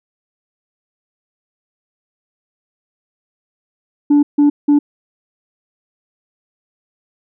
sine tone bursts at uneven times, 290.8 Hz, D4, 17 cents flat, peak -5 dBFS, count 3, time 4.1-4.23 / 4.38-4.5 / 4.68-4.79 s, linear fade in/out 10 ms, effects tanh soft clip ceiling -6 dBFS

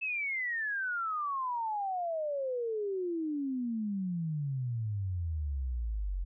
sine exponential sweep, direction down, 2637 to 43.65 Hz, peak -31 dBFS, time 0.01-6.25 s, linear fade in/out 20 ms, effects none

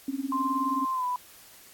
sine tone with tremolo, 272 Hz, C#4, 33 cents flat, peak -25 dBFS, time 0.08-0.85 s, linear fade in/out 2 ms, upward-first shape sine, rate 19 Hz, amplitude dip 90%
sine tone with pitch glide, 1046.5 to 992.3 Hz, C6 to B5, 0 to +8 cents, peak -26 dBFS, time 0.32-1.16 s, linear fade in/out 2 ms, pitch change -92 cents, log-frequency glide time 0.93-1.05 s
effects white hiss -52 dBFS RMS until 1.73 s + AAC 64 kbps

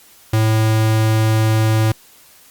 square tone, 110 Hz, A2, in tune, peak -13 dBFS, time 0.33-1.92 s, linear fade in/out 5 ms, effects white hiss -47 dBFS RMS until 2.5 s + Opus 48 kbps

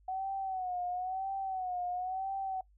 sine tone with vibrato, 746 Hz, F#5, 14 cents sharp, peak -33 dBFS, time 0.08-2.61 s, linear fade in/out 5 ms, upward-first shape sine, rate 0.99 Hz, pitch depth 76 cents each way, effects noise-tail reverb RT60 0.1 s tail -20 dB re dry + added 50 Hz sine -61 dBFS peak until 2.77 s

